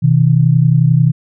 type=tone pair together; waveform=sine; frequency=127.5 / 158.8 Hz; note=C3 / D#3; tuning=-44 / +36 cents; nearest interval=major third; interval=380 cents; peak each=-10 dBFS; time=0.02-1.12 s; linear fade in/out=20 ms; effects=none